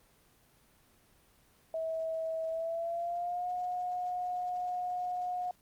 sine tone with pitch glide, 647 to 722.1 Hz, E5 to F#5, -32 to -42 cents, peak -32 dBFS, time 1.74-5.51 s, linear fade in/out 2 ms, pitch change +190 cents, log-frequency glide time 2.48-3.5 s, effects pink hiss -65 dBFS RMS until 5.61 s + Opus 24 kbps

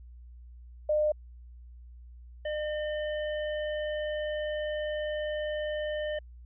sine / square tone pair in turn, 605 / 605 Hz, D#5 / D#5, -49 / -49 cents, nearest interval unison, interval 0 cents, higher neither, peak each -23 / -31 dBFS, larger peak first, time 0.89-1.12 / 2.45-6.19 s, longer second, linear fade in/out 5 ms, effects added 60 Hz sine -46 dBFS peak until 6.45 s + resampled to 8000 Hz

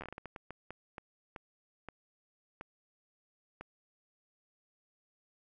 slowing click train, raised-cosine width 0.5 ms, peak -28 dBFS, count 16, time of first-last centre 0.01-3.61 s, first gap 11 ms, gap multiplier 1.38, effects none

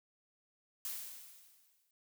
blue noise with exponential decay, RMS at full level -39 dBFS, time 0.85-1.91 s, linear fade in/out 1 ms, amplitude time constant 230 ms, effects none

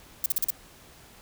violet noise bursts, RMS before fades -24 dBFS, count 5, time 0.24-0.504 s, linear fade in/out 2 ms, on 20 ms, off 41 ms, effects pink hiss -52 dBFS RMS until 1.21 s

